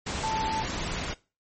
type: tone in noise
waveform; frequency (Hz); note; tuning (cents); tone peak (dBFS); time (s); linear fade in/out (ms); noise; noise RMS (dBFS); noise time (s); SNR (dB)
sine; 881; A5; +2; -27; 0.23-0.63; 10; pink; -32; 0.06-1.14; +2
effects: noise-tail reverb RT60 0.3 s tail -20 dB re dry + MP3 32 kbps